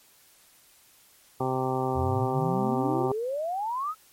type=harmonic tone; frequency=130 Hz; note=C3; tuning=11 cents flat; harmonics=1 / 2 / 3 / 4 / 5 / 6 / 7 / 8 / 9; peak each=-32 / -33 / -30 / -35 / -39 / -31 / -35 / -42 / -37 dBFS; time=1.4-3.12 s; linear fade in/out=5 ms
type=exponential sweep; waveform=sine; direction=up; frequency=77.8 to 1318.5 Hz; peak=-27 dBFS; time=1.94-3.95 s; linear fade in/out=50 ms
effects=white hiss -58 dBFS RMS until 4.12 s + MP3 64 kbps